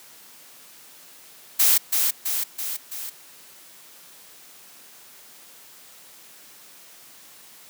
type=noise with echo; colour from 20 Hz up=blue; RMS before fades=-17 dBFS; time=1.59-1.78 s; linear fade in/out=10 ms; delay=330 ms; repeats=4; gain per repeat=-4 dB; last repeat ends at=3.1 s; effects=white hiss -48 dBFS RMS until 7.69 s + high-pass 150 Hz 12 dB/octave